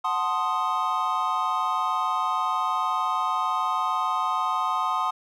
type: chord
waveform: triangle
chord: F# diminished seventh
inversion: none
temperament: equal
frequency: 740 / 880 / 1046.5 / 1244.5 Hz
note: F#5 / A5 / C6 / Eb6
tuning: 0 / 0 / 0 / 0 cents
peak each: -29 / -29 / -25 / -25 dBFS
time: 0.04-5.11 s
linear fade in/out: 10 ms
effects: none